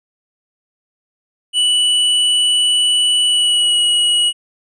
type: tone with pitch glide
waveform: square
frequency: 2960 to 2913 Hz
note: F#7 to F#7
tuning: 0 to -28 cents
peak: -12 dBFS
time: 1.53-4.33 s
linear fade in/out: 50 ms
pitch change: -28 cents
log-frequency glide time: 3.25-3.79 s
effects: resampled to 22050 Hz